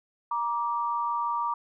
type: tone pair together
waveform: sine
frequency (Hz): 945 / 1171.1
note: A#5 / D6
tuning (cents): +23 / -5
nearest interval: major third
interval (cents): 372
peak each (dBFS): -28 / -29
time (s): 0.31-1.54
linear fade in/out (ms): 5
effects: none